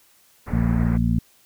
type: low-pass noise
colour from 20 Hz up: pink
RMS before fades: -33 dBFS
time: 0.46-0.98 s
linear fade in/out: 20 ms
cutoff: 2100 Hz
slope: 48 dB/octave
type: harmonic tone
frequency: 57.4 Hz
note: A#1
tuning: 26 cents flat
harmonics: 1 / 2 / 3 / 4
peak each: -23 / -23 / -23 / -23 dBFS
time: 0.52-1.19 s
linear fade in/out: 5 ms
effects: white hiss -57 dBFS RMS until 1.45 s